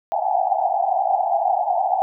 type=band-pass noise; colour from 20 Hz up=white; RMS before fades=-20 dBFS; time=0.12-2.02 s; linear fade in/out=0 ms; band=680 to 820 Hz; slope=96 dB/octave; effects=none